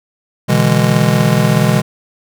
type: chord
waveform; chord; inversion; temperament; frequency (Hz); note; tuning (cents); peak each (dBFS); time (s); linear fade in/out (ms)
square; E dominant seventh; second; just; 123.61 / 148.33 / 164.81 / 206; B2 / D3 / E3 / G#3; +2 / +18 / 0 / -14; -16; 0.48-1.82; 20
effects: none